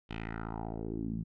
10% pulse tone with low-pass filter sweep, 55.5 Hz, A1, 16 cents sharp, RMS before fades -38 dBFS, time 0.09-1.24 s, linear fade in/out 20 ms, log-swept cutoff 3200 to 170 Hz, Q 3.2, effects none

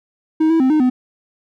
triangle tone with pitch steps, 315.7 / 326.3 / 260.6 / 307.7 / 252.7 Hz, D#4 / E4 / C4 / D#4 / B3, +25 / -18 / -7 / -19 / +40 cents, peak -9 dBFS, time 0.4-0.9 s, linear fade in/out 10 ms, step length 100 ms, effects none

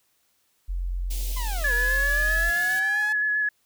sine tone, 44.38 Hz, F1, 29 cents sharp, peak -25 dBFS, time 0.68-2.51 s, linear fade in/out 20 ms
white band-stop noise, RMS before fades -37 dBFS, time 1.1-2.8 s, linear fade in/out 10 ms, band 650 to 2600 Hz, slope 24 dB/octave
sawtooth linear two-way sweep, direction down then up, 1046.5 to 470 to 858 Hz, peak -30 dBFS, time 1.36-3.13 s, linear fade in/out 10 ms, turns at 1.73 s
sine tone with vibrato, 1700 Hz, G#6, 40 cents sharp, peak -21 dBFS, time 1.64-3.49 s, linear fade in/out 5 ms, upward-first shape square, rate 7.6 Hz, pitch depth 13 cents each way
effects white hiss -68 dBFS RMS until 3.65 s

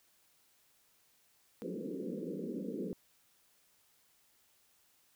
pink band-pass noise, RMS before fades -40 dBFS, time 1.62-2.93 s, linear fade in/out 0 ms, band 170 to 520 Hz, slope 96 dB/octave, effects white hiss -70 dBFS RMS until 5.15 s

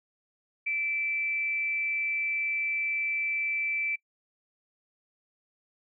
sine tone with frequency modulation, 2329 Hz, D7, 15 cents flat, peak -27 dBFS, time 0.66-3.96 s, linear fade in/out 10 ms, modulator 291 Hz, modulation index 0.2, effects noise-tail reverb RT60 0.1 s tail -25 dB re dry

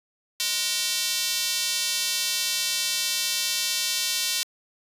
square tone with high-pass filter, 207.7 Hz, G#3, in tune, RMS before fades -26 dBFS, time 0.4-4.43 s, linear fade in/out 0 ms, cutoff 3900 Hz, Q 1.3, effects resampled to 32000 Hz

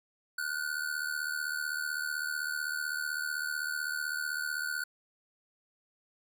square ring-modulated tone, 1480 Hz, F#6, in tune, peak -30 dBFS, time 0.38-4.84 s, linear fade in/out 5 ms, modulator 37.9 Hz, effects none

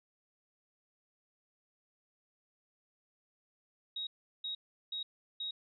sine tone bursts, 3788 Hz, A#7, 27 cents sharp, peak -36 dBFS, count 4, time 3.96-5.51 s, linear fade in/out 5 ms, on 110 ms, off 370 ms, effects none

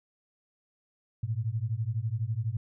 sine beating tone pair, 106.1 / 118.1 Hz, G#2 / A#2, +38 / +23 cents, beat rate 12 Hz, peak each -31 dBFS, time 1.23-2.57 s, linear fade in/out 5 ms, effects none

